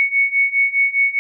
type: beating tone pair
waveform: sine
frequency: 2217 / 2221.9 Hz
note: C#7 / C#7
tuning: 0 / +3 cents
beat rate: 4.9 Hz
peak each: -18 / -16 dBFS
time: 0-1.19 s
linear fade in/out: 0 ms
effects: none